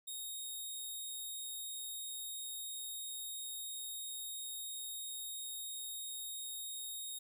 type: tone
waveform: 10% pulse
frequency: 3729 Hz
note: A#7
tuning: in tune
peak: -34 dBFS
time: 0.07-7.19 s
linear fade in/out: 10 ms
effects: none